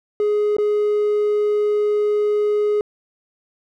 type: tone with dropouts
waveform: triangle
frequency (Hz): 417.9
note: G#4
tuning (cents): +11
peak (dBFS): -13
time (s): 0.2-2.81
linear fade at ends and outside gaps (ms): 1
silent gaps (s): 0.567-0.584
effects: tanh soft clip ceiling -9 dBFS

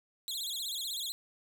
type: tone with vibrato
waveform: sawtooth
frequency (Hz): 3700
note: A#7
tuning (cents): -14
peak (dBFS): -32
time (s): 0.28-1.12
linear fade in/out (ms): 0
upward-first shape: sine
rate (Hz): 16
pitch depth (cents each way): 220
effects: none

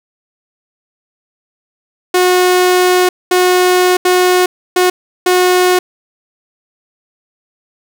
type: tone bursts at uneven times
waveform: sawtooth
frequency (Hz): 363.4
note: F#4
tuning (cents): -31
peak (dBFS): -4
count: 5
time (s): 2.14-3.09 / 3.31-3.97 / 4.05-4.46 / 4.76-4.9 / 5.26-5.79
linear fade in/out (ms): 5
effects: none

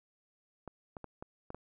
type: clicks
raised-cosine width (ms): 1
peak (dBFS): -29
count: 6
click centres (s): 0.677 / 0.968 / 1.043 / 1.225 / 1.504 / 1.546
effects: none

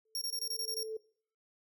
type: tone with exponential growth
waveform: sine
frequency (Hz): 440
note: A4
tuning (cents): 0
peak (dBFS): -34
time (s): 0.05-0.97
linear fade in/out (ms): 5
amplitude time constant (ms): 200
type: tone bursts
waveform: sawtooth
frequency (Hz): 5560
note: F8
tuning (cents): -9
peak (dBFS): -31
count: 8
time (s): 0.15-0.831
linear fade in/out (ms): 2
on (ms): 65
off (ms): 23
effects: noise-tail reverb RT60 0.5 s tail -21 dB re dry

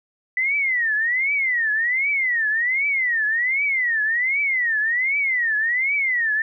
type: tone with vibrato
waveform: sine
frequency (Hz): 1979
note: B6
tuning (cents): +3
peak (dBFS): -18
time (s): 0.37-6.42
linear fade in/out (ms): 2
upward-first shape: triangle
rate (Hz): 1.3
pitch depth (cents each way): 280
effects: none

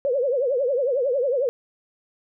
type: tone with vibrato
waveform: sine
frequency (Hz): 523.3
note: C5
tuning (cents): 0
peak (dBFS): -19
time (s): 0.05-1.49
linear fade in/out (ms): 0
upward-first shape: triangle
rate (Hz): 11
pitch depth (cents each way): 210
effects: none

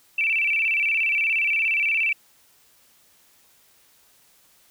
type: tone with vibrato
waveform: sine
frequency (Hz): 2489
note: D#7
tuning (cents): 0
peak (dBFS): -19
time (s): 0.18-2.13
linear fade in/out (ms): 5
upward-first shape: square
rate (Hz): 17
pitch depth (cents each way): 120
effects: white hiss -58 dBFS RMS until 4.7 s

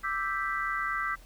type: chord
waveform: sine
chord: E minor seventh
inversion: third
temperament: equal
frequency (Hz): 1174.7 / 1318.5 / 1568 / 1975.5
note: D6 / E6 / G6 / B6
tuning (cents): 0 / 0 / 0 / 0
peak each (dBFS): -34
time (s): 0.03-1.16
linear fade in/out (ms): 20
effects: added 41 Hz sine -50 dBFS peak until 1.25 s + pink hiss -57 dBFS RMS until 1.25 s

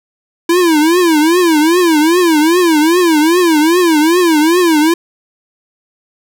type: tone with vibrato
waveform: square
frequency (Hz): 329.6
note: E4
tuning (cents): 0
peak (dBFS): -8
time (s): 0.49-4.94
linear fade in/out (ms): 5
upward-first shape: triangle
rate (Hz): 2.5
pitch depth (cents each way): 200
effects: none

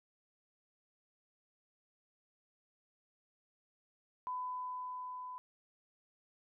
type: tone with level ramp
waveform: sine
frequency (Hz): 1003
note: B5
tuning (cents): +26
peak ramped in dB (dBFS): -36 to -43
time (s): 4.27-5.38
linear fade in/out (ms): 0
effects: none

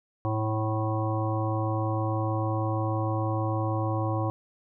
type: harmonic tone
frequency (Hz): 109.2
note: A2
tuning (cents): -13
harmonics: 1 / 3 / 5 / 7 / 9 / 10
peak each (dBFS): -27 / -32 / -34 / -35 / -37 / -37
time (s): 0.25-4.3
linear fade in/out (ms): 0
effects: none

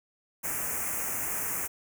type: band-stop noise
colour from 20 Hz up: white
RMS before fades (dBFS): -32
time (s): 0.43-1.68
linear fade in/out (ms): 20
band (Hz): 2500 to 6200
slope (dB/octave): 48
effects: none

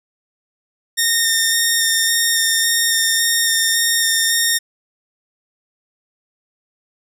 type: tone with vibrato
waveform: 10% pulse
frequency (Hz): 1832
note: A#6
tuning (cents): -31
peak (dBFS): -5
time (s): 0.97-4.59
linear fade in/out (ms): 20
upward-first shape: square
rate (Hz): 1.8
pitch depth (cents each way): 9
effects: none

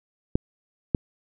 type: clicks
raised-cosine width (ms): 3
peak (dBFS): -7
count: 2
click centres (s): 0.355 / 0.948
effects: none

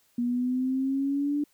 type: exponential sweep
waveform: sine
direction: up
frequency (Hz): 239 to 294.3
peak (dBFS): -24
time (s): 0.18-1.44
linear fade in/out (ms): 5
effects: white hiss -66 dBFS RMS until 1.53 s

